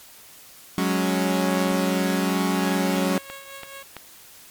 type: chord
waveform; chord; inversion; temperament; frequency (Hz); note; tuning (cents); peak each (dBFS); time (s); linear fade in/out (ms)
sawtooth; F# suspended second; none; equal; 185 / 207.7 / 277.2; F#3 / G#3 / C#4; 0 / 0 / 0; -19 / -23 / -21; 0.78-3.18; 0
type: click train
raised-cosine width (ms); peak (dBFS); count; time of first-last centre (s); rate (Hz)
0.3; -18; 6; 2.3-3.967; 3
type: tone with tremolo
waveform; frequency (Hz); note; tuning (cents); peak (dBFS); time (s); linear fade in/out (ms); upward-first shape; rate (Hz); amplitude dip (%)
10% pulse; 549; C#5; -17; -28; 2.65-3.83; 5; triangle; 4.7; 60
effects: white hiss -47 dBFS RMS until 4.5 s + MP3 96 kbps